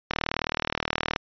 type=click train; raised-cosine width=0.3 ms; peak=-8 dBFS; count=42; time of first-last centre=0.11-1.161 s; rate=39 Hz; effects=resampled to 11025 Hz